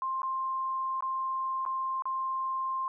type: tone with dropouts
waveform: sine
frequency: 1054 Hz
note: C6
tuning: 12 cents sharp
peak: -29 dBFS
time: 0.02-2.88 s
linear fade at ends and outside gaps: 1 ms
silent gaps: 0.219-0.231 / 1.007-1.024 / 1.652-1.662 / 2.022-2.055 s
effects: none